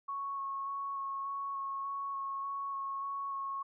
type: tone with vibrato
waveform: sine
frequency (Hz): 1102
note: C#6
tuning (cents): -11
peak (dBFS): -35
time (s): 0.08-3.63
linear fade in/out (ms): 10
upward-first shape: square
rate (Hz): 1.7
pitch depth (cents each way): 10
effects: none